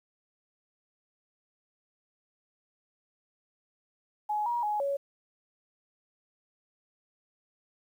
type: tone with pitch steps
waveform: sine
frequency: 842 / 953 / 839 / 559 Hz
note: G#5 / A#5 / G#5 / C#5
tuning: +24 / +38 / +17 / +14 cents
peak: -27 dBFS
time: 4.29-4.97 s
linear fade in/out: 10 ms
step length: 170 ms
effects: 10-bit